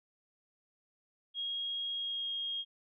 sine tone with pitch glide, 3275 to 3252 Hz, G#7 to G#7, -25 to -37 cents, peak -34 dBFS, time 1.34-2.65 s, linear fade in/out 50 ms, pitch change -12 cents, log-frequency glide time 1.94-2.3 s, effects none

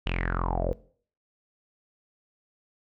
sawtooth tone with low-pass filter sweep, 43.65 Hz, F1, in tune, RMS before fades -28 dBFS, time 0.06-0.73 s, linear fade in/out 0 ms, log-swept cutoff 3000 to 480 Hz, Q 8.8, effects noise-tail reverb RT60 0.5 s tail -20 dB re dry

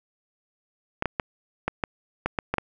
clicks, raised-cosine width 0.5 ms, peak -9 dBFS, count 9, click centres 1.024 / 1.057 / 1.198 / 1.68 / 1.838 / 2.26 / 2.388 / 2.54 / 2.583 s, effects none

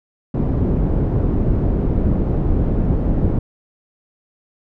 pink low-pass noise, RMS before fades -17 dBFS, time 0.34-3.39 s, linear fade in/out 5 ms, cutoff 340 Hz, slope 12 dB/octave, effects none

